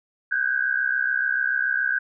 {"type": "tone cluster", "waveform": "sine", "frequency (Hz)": [1502, 1569, 1629], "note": ["F#6", "G6", "G#6"], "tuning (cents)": [26, 1, -34], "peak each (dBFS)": -25, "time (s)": [0.31, 1.99], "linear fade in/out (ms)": 10, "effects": []}